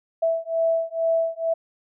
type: beating tone pair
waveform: sine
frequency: 657 / 659.2 Hz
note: E5 / E5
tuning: -6 / 0 cents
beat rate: 2.2 Hz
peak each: -23 dBFS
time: 0.22-1.54 s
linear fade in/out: 10 ms
effects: none